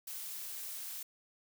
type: noise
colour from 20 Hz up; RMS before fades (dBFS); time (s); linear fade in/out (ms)
blue; -43; 0.07-1.03; 5
effects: none